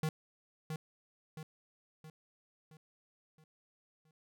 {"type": "tone with echo", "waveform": "square", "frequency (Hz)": 156.4, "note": "D#3", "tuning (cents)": 9, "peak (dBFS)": -32, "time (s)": [0.03, 0.09], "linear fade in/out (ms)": 2, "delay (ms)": 670, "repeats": 6, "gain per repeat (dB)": -6, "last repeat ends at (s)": 4.11, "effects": []}